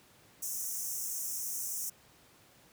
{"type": "high-pass noise", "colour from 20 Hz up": "pink", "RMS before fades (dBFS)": -37, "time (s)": [0.42, 1.9], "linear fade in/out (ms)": 10, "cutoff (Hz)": 5600, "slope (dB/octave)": 96, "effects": ["pink hiss -61 dBFS RMS until 2.72 s", "high-pass 80 Hz 12 dB/octave"]}